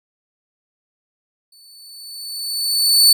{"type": "tone with exponential growth", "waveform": "sawtooth", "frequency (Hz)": 4486, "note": "C#8", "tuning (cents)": 20, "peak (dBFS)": -4, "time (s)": [1.52, 3.13], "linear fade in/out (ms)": 5, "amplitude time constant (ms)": 350, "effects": []}